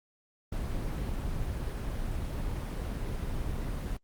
brown noise, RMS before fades -33 dBFS, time 0.52-3.97 s, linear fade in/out 5 ms, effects Opus 24 kbps

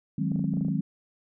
sine chord, Ab dominant seventh, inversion second, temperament equal with one note detuned, 155.56 / 185 / 207.7 / 265 Hz, Eb3 / Gb3 / Ab3 / C4, 0 / 0 / 0 / +22 cents, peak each -29 / -29 / -31 / -32 dBFS, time 0.18-0.81 s, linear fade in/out 5 ms
clicks, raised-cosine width 2 ms, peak -29 dBFS, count 9, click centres 0.319 / 0.36 / 0.394 / 0.442 / 0.538 / 0.571 / 0.61 / 0.649 / 0.684 s
effects none

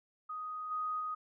sine tone with level steps, 1248 Hz, D#6, 5 cents sharp, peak -38 / -33 / -35 dBFS, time 0.29-1.15 s, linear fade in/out 10 ms, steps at 0.7 / 0.99 s, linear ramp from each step 20 ms, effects none

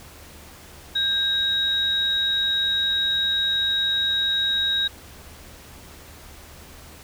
sine tone pair together, 1600 / 3805 Hz, G6 / A#7, +35 / +35 cents, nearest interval octave + minor third, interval 1500 cents, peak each -28 / -20 dBFS, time 0.95-4.88 s, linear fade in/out 10 ms, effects added 75 Hz sine -48 dBFS peak until 7.03 s + pink hiss -45 dBFS RMS until 7.03 s

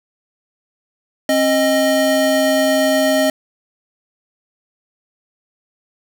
square tone pair together, 267.9 / 622.3 Hz, C4 / D#5, +41 / 0 cents, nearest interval octave + minor third, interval 1459 cents, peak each -18 / -15 dBFS, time 1.29-3.3 s, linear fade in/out 2 ms, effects none

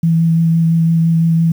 sine tone with vibrato, 164.81 Hz, E3, in tune, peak -9 dBFS, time 0.03-1.52 s, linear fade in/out 5 ms, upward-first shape sine, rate 5.9 Hz, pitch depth 13 cents each way, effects 7-bit

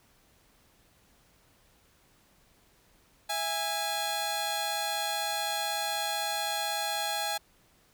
sawtooth tone cluster, 658 / 823 / 3422 / 4171 Hz, E5 / G#5 / A7 / C8, -3 / -16 / -49 / -6 cents, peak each -34 / -28 / -35 / -34 dBFS, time 3.29-7.38 s, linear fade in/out 10 ms, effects pink hiss -64 dBFS RMS until 7.93 s

